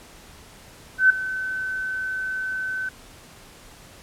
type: tone with ADSR envelope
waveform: sine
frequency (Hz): 1524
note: G6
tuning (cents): -49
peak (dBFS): -9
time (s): 0.98-2.89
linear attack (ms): 120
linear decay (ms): 5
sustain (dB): -16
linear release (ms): 4
effects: pink hiss -47 dBFS RMS until 4.02 s + low-pass 12000 Hz 12 dB/octave